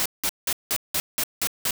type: noise bursts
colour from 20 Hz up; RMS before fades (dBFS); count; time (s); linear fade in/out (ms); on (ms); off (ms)
white; -24; 8; 0-1.708; 0; 56; 180
effects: none